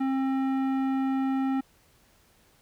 sine tone with tanh clipping, 266.9 Hz, C4, 35 cents sharp, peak -26 dBFS, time 0-1.61 s, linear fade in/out 10 ms, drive 14 dB, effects pink hiss -62 dBFS RMS until 2.61 s

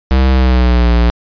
square tone with pitch glide, 65.41 to 58.95 Hz, C2 to A#1, 0 to +20 cents, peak -8 dBFS, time 0.11-1.1 s, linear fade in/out 0 ms, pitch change -180 cents, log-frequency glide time 0.31-0.9 s, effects resampled to 11025 Hz

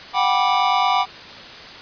square chord, G major seventh, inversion third, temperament just, 735 / 784 / 980 / 1176 Hz, F#5 / G5 / B5 / D6, -12 / 0 / -14 / +2 cents, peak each -22 dBFS, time 0.13-1.06 s, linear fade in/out 50 ms, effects white hiss -37 dBFS RMS until 1.81 s + resampled to 11025 Hz

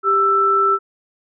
sine tone pair together, 394.5 / 1327 Hz, G4 / E6, +11 / +11 cents, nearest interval octave + major sixth, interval 2100 cents, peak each -20 / -13 dBFS, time 0.03-0.79 s, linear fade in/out 50 ms, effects none

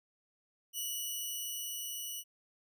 10% pulse tone with level ramp, 2943 Hz, F#7, 10 cents flat, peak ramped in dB -27 to -31 dBFS, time 0.73-2.24 s, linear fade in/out 50 ms, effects none

